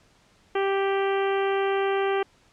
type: harmonic tone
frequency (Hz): 392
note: G4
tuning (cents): 0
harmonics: 1 / 2 / 3 / 4 / 5 / 6 / 7 / 8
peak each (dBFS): -23 / -29 / -33 / -35 / -37 / -39 / -40 / -41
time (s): 0.55-2.23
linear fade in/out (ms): 5
effects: pink hiss -60 dBFS RMS until 2.52 s + low-pass 7000 Hz 12 dB/octave